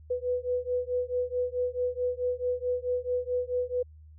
sine beating tone pair, 493.9 / 498.5 Hz, B4 / B4, 0 / +16 cents, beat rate 4.6 Hz, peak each -30 dBFS, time 0.1-3.83 s, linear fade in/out 10 ms, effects added 77 Hz sine -48 dBFS peak until 4.18 s

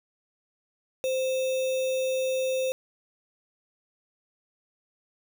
sine tone with sample-and-hold, 521 Hz, C5, 7 cents flat, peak -24 dBFS, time 1.04-2.72 s, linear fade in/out 0 ms, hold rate 3150 Hz, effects none

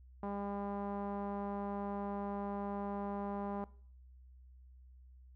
sawtooth tone with low-pass filter, 201.1 Hz, G3, 44 cents sharp, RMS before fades -40 dBFS, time 0.23-3.64 s, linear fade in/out 0 ms, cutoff 930 Hz, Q 2.7, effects noise-tail reverb RT60 0.5 s tail -20 dB re dry + added 63 Hz sine -55 dBFS peak until 5.35 s

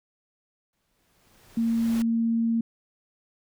pink noise with exponential growth, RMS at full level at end -38 dBFS, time 0.73-2.02 s, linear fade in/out 1 ms, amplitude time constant 280 ms
sine tone, 229.2 Hz, A#3, 29 cents flat, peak -21 dBFS, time 1.57-2.61 s, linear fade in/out 5 ms
effects none

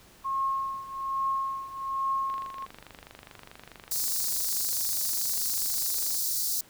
sine tone with tremolo, 1080 Hz, C#6, 45 cents flat, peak -24 dBFS, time 0.24-2.66 s, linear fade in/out 20 ms, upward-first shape triangle, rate 1.2 Hz, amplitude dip 85%
click train, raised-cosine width 0.3 ms, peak -28 dBFS, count 96, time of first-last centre 2.3-6.146 s, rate 24.7 Hz
white high-pass noise, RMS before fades -29 dBFS, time 3.91-6.61 s, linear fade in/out 5 ms, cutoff 4200 Hz, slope 48 dB/octave
effects pink hiss -55 dBFS RMS until 6.69 s

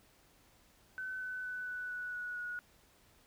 sine tone with pitch steps, 1518 / 1507.5 / 1497.1 / 1486.8 / 1476.5 / 1466.3 / 1456.2 Hz, F#6 / F#6 / F#6 / F#6 / F#6 / F#6 / F#6, +44 / +32 / +20 / +8 / -4 / -16 / -28 cents, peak -38 dBFS, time 0.98-2.59 s, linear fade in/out 0 ms, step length 230 ms, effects pink hiss -66 dBFS RMS until 3.26 s

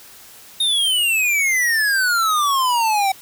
square exponential sweep, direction down, 3731 to 759 Hz, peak -16 dBFS, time 0.6-3.12 s, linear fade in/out 5 ms, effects white hiss -43 dBFS RMS until 3.21 s

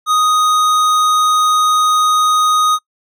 sine tone with tanh clipping, 1246 Hz, D#6, 2 cents sharp, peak -12 dBFS, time 0.06-2.79 s, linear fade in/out 50 ms, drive 17 dB, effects noise-tail reverb RT60 0.1 s tail -25 dB re dry

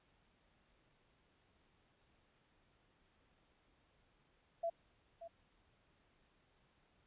sine tone with echo, 672 Hz, E5, 33 cents sharp, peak -35 dBFS, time 4.63-4.7 s, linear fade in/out 10 ms, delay 580 ms, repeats 1, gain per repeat -13 dB, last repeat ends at 5.28 s, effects pink hiss -74 dBFS RMS until 7.06 s + resampled to 8000 Hz

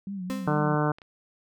sine tone with vibrato, 190 Hz, F#3, 46 cents sharp, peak -31 dBFS, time 0.07-0.75 s, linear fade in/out 2 ms, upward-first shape sine, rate 4.3 Hz, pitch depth 93 cents each way
35% pulse tone with exponential decay, 261.6 Hz, C4, in tune, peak -26 dBFS, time 0.3-0.74 s, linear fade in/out 0 ms, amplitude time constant 94 ms
harmonic tone, 150 Hz, D3, 37 cents sharp, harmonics 1 / 2 / 3 / 4 / 5 / 6 / 7 / 8 / 9 / 10, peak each -26 / -29 / -31 / -32 / -33 / -34 / -34 / -35 / -36 / -36 dBFS, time 0.47-0.92 s, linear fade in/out 5 ms
clicks, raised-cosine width 0.3 ms, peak -31 dBFS, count 2, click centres 0.985 / 1.018 s
effects none

